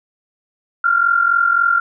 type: tone pair together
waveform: sine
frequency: 1380 / 1423.7 Hz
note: F6 / F6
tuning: -21 / +33 cents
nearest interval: minor second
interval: 54 cents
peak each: -13 / -17 dBFS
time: 0.84-1.8 s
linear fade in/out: 5 ms
effects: none